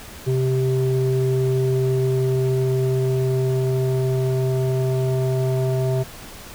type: tone with low-pass filter sweep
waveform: square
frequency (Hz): 130.1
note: C3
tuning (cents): -9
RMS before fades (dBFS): -20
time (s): 0.26-6.04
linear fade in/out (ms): 20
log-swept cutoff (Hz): 360 to 590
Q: 2.7
effects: pink hiss -39 dBFS RMS until 6.54 s